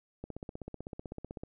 click train, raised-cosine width 2 ms, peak -27 dBFS, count 20, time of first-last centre 0.24-1.435 s, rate 15.9 Hz, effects none

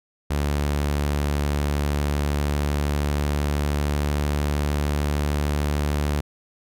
sawtooth tone with pitch glide, 72.6 to 73.4 Hz, D2 to D2, -19 to 0 cents, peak -17 dBFS, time 0.3-6.21 s, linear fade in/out 10 ms, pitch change +19 cents, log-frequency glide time 1.78-5.72 s, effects none

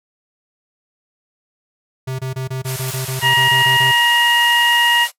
square tone bursts, 130.81 Hz, C3, in tune, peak -22 dBFS, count 13, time 2.07-3.918 s, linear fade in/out 10 ms, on 120 ms, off 24 ms
white band-pass noise, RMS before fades -29 dBFS, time 2.64-5.12 s, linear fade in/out 50 ms, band 500 to 14000 Hz, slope 96 dB/octave
white noise with exponential decay, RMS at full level -30 dBFS, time 2.88-3.18 s, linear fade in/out 1 ms, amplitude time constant 64 ms
harmonic tone, 949 Hz, A#5, 31 cents sharp, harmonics 1 / 2 / 3, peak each -16 / -16 / -16 dBFS, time 3.21-5.08 s, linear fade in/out 50 ms
effects noise-tail reverb RT60 0.1 s tail -18 dB re dry

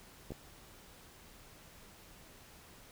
clicks, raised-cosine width 2 ms, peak -29 dBFS, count 2, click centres 0.306 / 0.32 s, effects pink hiss -57 dBFS RMS until 2.91 s

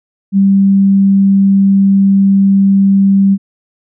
sine tone, 196 Hz, G3, in tune, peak -5 dBFS, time 0.32-3.38 s, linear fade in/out 50 ms, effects none

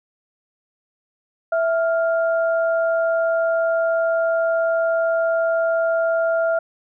sine tone pair together, 659.3 / 1397 Hz, E5 / F6, 0 / 0 cents, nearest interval octave + minor second, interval 1300 cents, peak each -17 / -25 dBFS, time 1.52-6.59 s, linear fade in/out 5 ms, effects none

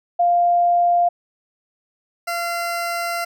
sine / 20% pulse tone pair in turn, 698.5 / 686.9 Hz, F5 / F5, 0 / -29 cents, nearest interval unison, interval 29 cents, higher first, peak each -13 / -17 dBFS, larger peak first, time 0.19-1.09 / 2.27-3.25 s, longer second, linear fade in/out 10 ms, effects none

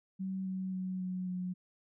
sine tone with pitch steps, 190 / 187.93 / 185.88 / 183.85 / 181.84 Hz, F#3 / F#3 / F#3 / F#3 / F#3, +46 / +27 / +8 / -11 / -30 cents, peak -34 dBFS, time 0.19-1.54 s, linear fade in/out 20 ms, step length 270 ms, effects none

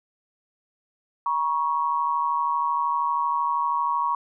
sine tone pair together, 955.9 / 1108.7 Hz, A#5 / C#6, +43 / 0 cents, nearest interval minor third, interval 257 cents, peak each -24 dBFS, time 1.26-4.15 s, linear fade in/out 2 ms, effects none

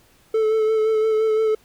triangle tone with vibrato, 437.6 Hz, A4, 9 cents flat, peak -14 dBFS, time 0.34-1.55 s, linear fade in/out 5 ms, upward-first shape sine, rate 5.8 Hz, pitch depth 23 cents each way, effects pink hiss -56 dBFS RMS until 1.64 s

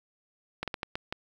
slowing click train, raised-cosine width 0.3 ms, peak -16 dBFS, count 6, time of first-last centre 0.63-1.125 s, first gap 47 ms, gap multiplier 1.38, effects 8-bit

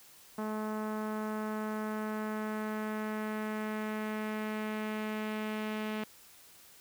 sawtooth tone with low-pass filter sweep, 215.1 Hz, A3, 39 cents flat, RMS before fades -36 dBFS, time 0.38-6.04 s, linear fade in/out 5 ms, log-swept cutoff 1200 to 2800 Hz, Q 1.6, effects white hiss -57 dBFS RMS until 6.8 s

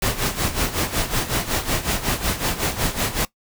pink noise with tremolo, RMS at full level -20 dBFS, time 0.02-3.25 s, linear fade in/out 2 ms, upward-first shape sine, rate 5.4 Hz, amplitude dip 75%, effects noise-tail reverb RT60 0.1 s tail -19 dB re dry

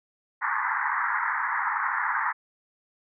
pink band-pass noise, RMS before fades -27 dBFS, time 0.41-2.33 s, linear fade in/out 20 ms, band 850 to 2000 Hz, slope 96 dB/octave, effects none

